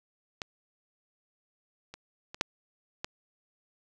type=clicks; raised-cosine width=0.2 ms; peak=-17 / -26 / -24 / -8 / -16 dBFS; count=5; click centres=0.418 / 1.94 / 2.345 / 2.411 / 3.045 s; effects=none